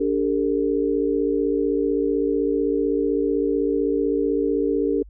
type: tone cluster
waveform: sine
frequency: 289.8 / 396.8 / 452.6 Hz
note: D4 / G4 / A4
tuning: -23 / +21 / +49 cents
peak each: -23 dBFS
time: 0-5.03 s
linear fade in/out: 10 ms
effects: added 50 Hz sine -41 dBFS peak until 5.09 s